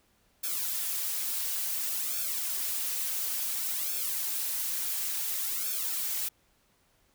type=noise with flanger; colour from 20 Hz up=blue; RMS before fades=-32 dBFS; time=0.43-6.29 s; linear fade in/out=10 ms; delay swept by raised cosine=1 to 6.1 ms; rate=0.57 Hz; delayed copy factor=-0.95; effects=pink hiss -68 dBFS RMS until 7.14 s